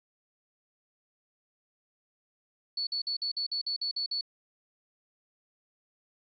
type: tone bursts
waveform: sine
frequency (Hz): 4435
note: C#8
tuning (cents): 0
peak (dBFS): -29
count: 10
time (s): 2.77-4.211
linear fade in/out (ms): 5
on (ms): 100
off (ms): 49
effects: none